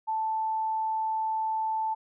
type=tone; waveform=sine; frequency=880 Hz; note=A5; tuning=in tune; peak=-26 dBFS; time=0.07-1.95 s; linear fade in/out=20 ms; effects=none